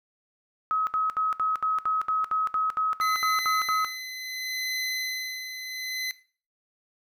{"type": "tone bursts", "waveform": "sine", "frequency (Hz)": 1276, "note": "D#6", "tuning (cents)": 43, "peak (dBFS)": -22, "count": 14, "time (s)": [0.71, 3.847], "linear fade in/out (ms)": 0, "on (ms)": 160, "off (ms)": 69}
{"type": "tone with tremolo", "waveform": "25% pulse", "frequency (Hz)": 2031, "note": "B6", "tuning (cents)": 48, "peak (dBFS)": -24, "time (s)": [3.01, 6.11], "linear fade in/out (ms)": 0, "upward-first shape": "sine", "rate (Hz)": 0.69, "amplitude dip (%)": 60}
{"effects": ["noise-tail reverb RT60 0.4 s tail -17 dB re dry"]}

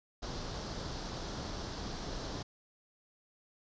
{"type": "noise with comb filter", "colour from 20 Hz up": "pink", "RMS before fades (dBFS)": -40, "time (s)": [0.22, 2.43], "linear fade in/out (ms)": 10, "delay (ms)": 0.21, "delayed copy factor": 0.55, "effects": ["resampled to 16000 Hz"]}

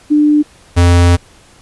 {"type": "tone pair in turn", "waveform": ["sine", "square"], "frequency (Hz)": [298.1, 87.28], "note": ["D4", "F2"], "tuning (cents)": [26, -1], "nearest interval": "octave + major sixth", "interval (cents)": 2127, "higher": "first", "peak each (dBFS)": -6, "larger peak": "neither", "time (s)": [[0.1, 0.43], [0.76, 1.17]], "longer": "second", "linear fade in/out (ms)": 20, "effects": ["pink hiss -44 dBFS RMS until 1.61 s", "resampled to 24000 Hz"]}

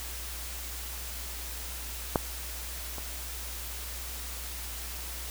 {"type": "clicks", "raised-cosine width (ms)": 1, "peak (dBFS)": [-9, -25], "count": 2, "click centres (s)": [2.158, 2.983], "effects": ["added 60 Hz sine -40 dBFS peak until 5.3 s", "white hiss -40 dBFS RMS until 5.3 s"]}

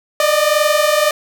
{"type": "tone pair together", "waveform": "sawtooth", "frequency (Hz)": [591.3, 613], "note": ["D5", "D#5"], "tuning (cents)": [12, -26], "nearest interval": "minor second", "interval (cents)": 62, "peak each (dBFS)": -11, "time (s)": [0.2, 1.11], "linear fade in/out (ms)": 2, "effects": []}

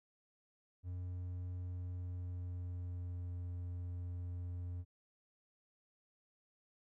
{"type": "tone with pitch glide", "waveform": "triangle", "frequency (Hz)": [89.8, 88.51], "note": ["F2", "F2"], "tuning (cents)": [49, 24], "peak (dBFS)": -38, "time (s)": [0.83, 4.85], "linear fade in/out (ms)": 50, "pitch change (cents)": -25, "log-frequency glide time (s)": [1.73, 3.34], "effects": []}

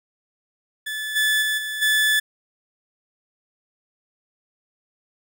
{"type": "tone with level steps", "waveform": "30% pulse", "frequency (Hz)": 1734, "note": "A6", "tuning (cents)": -26, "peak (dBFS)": [-24, -15, -18, -24, -14], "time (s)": [0.86, 2.2], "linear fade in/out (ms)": 10, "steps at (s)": [1.15, 1.41, 1.57, 1.81], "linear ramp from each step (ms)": 20, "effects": []}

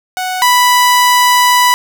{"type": "tone pair in turn", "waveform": "sawtooth", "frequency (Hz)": [740, 987.8], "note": ["F#5", "B5"], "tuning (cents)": [0, 0], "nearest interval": "perfect fourth", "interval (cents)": 500, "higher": "second", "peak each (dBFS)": [-12, -3], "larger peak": "second", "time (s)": [[0.17, 0.42], [0.42, 1.74]], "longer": "second", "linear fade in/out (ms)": 0, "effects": []}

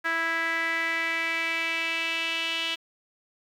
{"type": "tone with band-pass filter sweep", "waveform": "sawtooth", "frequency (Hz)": 329.6, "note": "E4", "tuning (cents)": 0, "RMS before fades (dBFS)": -28, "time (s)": [0.04, 2.76], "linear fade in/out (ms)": 20, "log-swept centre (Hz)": [1700, 3000], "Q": 4.4, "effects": ["9-bit"]}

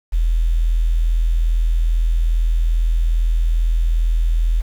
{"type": "tone with quantisation", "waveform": "sine", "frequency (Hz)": 41.2, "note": "E1", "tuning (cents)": 0, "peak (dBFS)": -13, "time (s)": [0.12, 4.62], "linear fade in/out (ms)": 20, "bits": 7, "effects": []}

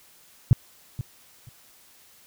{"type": "tone with echo", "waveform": "sine", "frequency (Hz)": 123.47, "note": "B2", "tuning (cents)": 0, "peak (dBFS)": -10, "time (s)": [0.51, 0.53], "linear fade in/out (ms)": 0, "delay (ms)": 480, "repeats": 2, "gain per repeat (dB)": -15, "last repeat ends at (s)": 1.49, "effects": ["white hiss -55 dBFS RMS until 2.26 s"]}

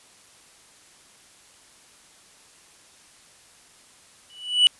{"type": "tone with exponential growth", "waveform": "triangle", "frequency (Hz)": 2956, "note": "F#7", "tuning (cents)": -2, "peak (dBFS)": -8, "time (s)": [4.3, 4.67], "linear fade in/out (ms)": 0, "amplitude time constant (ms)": 79, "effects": ["white hiss -53 dBFS RMS until 4.79 s", "resampled to 24000 Hz"]}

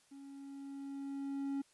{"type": "tone with level ramp", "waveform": "triangle", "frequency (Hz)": 276.7, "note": "C#4", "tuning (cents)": -3, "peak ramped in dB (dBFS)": [-48, -32], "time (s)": [0.11, 1.62], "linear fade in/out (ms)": 10, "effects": ["white hiss -69 dBFS RMS until 1.73 s", "resampled to 24000 Hz"]}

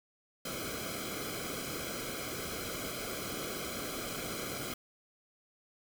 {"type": "noise with comb filter", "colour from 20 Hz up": "pink", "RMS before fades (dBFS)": -39, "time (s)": [0.45, 4.74], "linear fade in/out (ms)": 5, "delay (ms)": 1.1, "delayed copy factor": -0.85, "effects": []}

